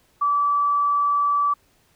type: tone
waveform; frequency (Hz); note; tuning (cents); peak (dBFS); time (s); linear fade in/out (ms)
sine; 1155; D6; -29; -17; 0.21-1.54; 10
effects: pink hiss -61 dBFS RMS until 1.95 s